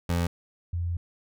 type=tone pair in turn; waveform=25% pulse / sine; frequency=85.9 / 86.24 Hz; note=F2 / F2; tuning=-28 / -21 cents; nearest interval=unison; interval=7 cents; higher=second; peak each=-20 / -26 dBFS; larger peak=first; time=0.09-0.27 / 0.73-0.97 s; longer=second; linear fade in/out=5 ms; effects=none